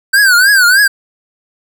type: tone with vibrato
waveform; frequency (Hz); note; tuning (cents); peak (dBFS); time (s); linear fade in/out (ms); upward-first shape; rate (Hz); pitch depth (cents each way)
square; 1535; G6; -37; -6; 0.13-0.88; 10; triangle; 3.3; 170
effects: none